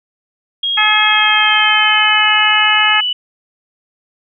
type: tone with pitch glide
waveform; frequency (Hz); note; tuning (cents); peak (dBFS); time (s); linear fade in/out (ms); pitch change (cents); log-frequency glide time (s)
sine; 3270 to 2964; G#7 to F#7; -28 to +2; -14; 0.63-3.13; 5; -170; 1.05-2.3
type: harmonic tone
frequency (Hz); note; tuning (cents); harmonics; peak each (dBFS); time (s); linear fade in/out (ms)
426.5; G#4; +46; 2 / 3 / 4 / 5 / 6; -18 / -17 / -16 / -17 / -16; 0.77-3.01; 10
effects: none